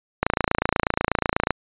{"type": "click train", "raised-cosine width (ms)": 0.5, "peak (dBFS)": -3, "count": 37, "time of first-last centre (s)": [0.23, 1.507], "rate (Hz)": 28.2, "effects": ["resampled to 8000 Hz"]}